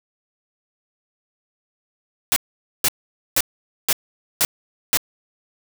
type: noise bursts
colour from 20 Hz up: white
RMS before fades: -17 dBFS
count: 6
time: 2.32-4.972 s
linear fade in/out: 0 ms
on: 42 ms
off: 480 ms
effects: none